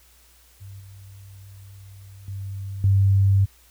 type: tone with level steps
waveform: sine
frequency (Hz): 98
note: G2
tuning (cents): 0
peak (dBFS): -37 / -41 / -29 / -14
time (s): 0.6-3.46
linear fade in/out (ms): 20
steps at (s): 0.8 / 2.28 / 2.84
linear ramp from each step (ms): 2
effects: added 60 Hz sine -56 dBFS peak until 3.7 s + white hiss -56 dBFS RMS until 3.7 s